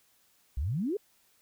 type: exponential sweep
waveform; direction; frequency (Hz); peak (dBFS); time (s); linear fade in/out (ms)
sine; up; 57.9 to 446.7; -28; 0.57-0.97; 5
effects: white hiss -67 dBFS RMS until 1.41 s